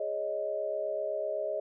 sine chord, Ab suspended fourth, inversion none, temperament equal, 415.3 / 554.4 / 622.3 Hz, Ab4 / Db5 / Eb5, 0 / 0 / 0 cents, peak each -38 / -36 / -32 dBFS, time 0-1.6 s, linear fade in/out 5 ms, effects none

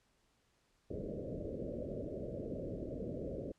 white low-pass noise, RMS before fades -42 dBFS, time 0.9-3.52 s, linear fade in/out 5 ms, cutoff 610 Hz, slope 96 dB/octave, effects pink hiss -75 dBFS RMS until 3.58 s + low-pass 9000 Hz 12 dB/octave

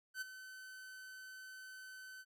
45% pulse tone with ADSR envelope, 1523 Hz, F#6, 50 cents sharp, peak -38 dBFS, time 0.14-2.25 s, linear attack 74 ms, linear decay 17 ms, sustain -12 dB, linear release 46 ms, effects none

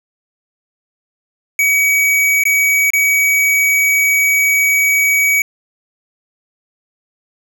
square tone with dropouts, 2267 Hz, C#7, 38 cents sharp, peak -11 dBFS, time 1.59-5.42 s, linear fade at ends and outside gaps 2 ms, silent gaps 2.437-2.453 / 2.904-2.934 s, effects none

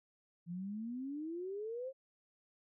sine exponential sweep, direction up, 167.1 to 543 Hz, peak -39 dBFS, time 0.46-1.93 s, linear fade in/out 50 ms, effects none

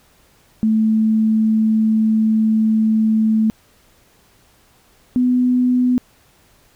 sine tone pair in turn, 219.2 / 249.5 Hz, A3 / B3, -6 / +18 cents, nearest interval major second, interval 224 cents, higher second, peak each -12 dBFS, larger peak neither, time 0.63-3.5 / 5.16-5.98 s, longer first, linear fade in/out 0 ms, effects pink hiss -54 dBFS RMS until 6.75 s

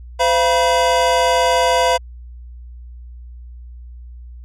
square tone cluster, 513 / 683 / 971 Hz, C5 / F5 / B5, -34 / -39 / -30 cents, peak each -18 dBFS, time 0.19-1.98 s, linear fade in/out 20 ms, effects added 60 Hz sine -33 dBFS peak until 4.44 s + low-pass 8000 Hz 12 dB/octave

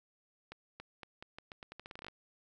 accelerating click train, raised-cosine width 0.3 ms, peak -30 dBFS, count 17, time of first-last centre 0.52-2.084 s, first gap 280 ms, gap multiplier 0.83, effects none

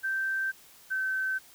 sine tone pair in turn, 1561 / 1537.7 Hz, G6 / G6, -8 / -34 cents, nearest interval unison, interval 26 cents, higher first, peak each -27 dBFS, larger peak neither, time 0.03-0.52 / 0.9-1.39 s, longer neither, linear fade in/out 20 ms, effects white hiss -55 dBFS RMS until 1.54 s

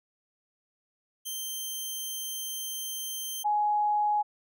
10% pulse / sine tone pair in turn, 3136 / 836.4 Hz, G7 / G#5, 0 / +12 cents, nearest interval octave + major seventh, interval 2288 cents, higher first, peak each -25 / -23 dBFS, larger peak second, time 1.25-3.44 / 3.44-4.23 s, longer first, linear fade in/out 20 ms, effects none

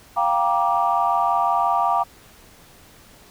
sine chord, G minor seventh, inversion third, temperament equal with one note detuned, 698.5 / 784 / 946.4 / 1174.7 Hz, F5 / G5 / Bb5 / D6, 0 / 0 / +26 / 0 cents, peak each -22 dBFS, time 0.16-2.04 s, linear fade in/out 20 ms, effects tanh soft clip ceiling -7 dBFS + pink hiss -49 dBFS RMS until 3.3 s

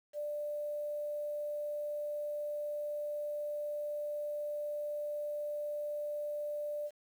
sine tone with quantisation, 591 Hz, D5, 11 cents sharp, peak -35 dBFS, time 0.13-6.91 s, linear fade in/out 50 ms, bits 10, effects none

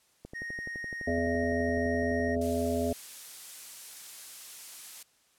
click train, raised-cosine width 2 ms, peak -29 dBFS, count 26, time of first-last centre 0.25-2.369 s, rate 11.8 Hz
triangle tone, 1864.7 Hz, A#6, in tune, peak -34 dBFS, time 0.34-2.36 s, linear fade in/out 20 ms
harmonic tone, 84 Hz, E2, 33 cents sharp, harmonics 1 / 3 / 5 / 7 / 8, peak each -35 / -31 / -33 / -34 / -34 dBFS, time 1.07-2.93 s, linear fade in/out 5 ms
blue noise, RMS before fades -42 dBFS, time 2.41-5.03 s, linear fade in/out 5 ms
effects white hiss -67 dBFS RMS until 5.38 s + low-pass 11000 Hz 12 dB/octave

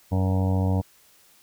harmonic tone, 94.2 Hz, F#2, 32 cents sharp, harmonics 1 / 2 / 3 / 5 / 6 / 7 / 8 / 9 / 10, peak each -21 / -27 / -31 / -35 / -37 / -38 / -39 / -40 / -41 dBFS, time 0.11-0.82 s, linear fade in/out 20 ms, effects white hiss -57 dBFS RMS until 1.42 s

